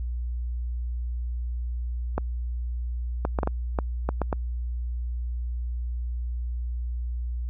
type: clicks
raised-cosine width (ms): 1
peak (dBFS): -11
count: 9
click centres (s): 2.18 / 3.251 / 3.388 / 3.432 / 3.474 / 3.788 / 4.09 / 4.217 / 4.328
effects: added 60 Hz sine -27 dBFS peak until 7.49 s